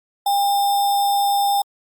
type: tone with sample-and-hold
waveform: sine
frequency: 803 Hz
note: G5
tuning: 41 cents sharp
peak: -15 dBFS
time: 0.26-1.62 s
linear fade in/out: 5 ms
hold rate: 4410 Hz
effects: Opus 48 kbps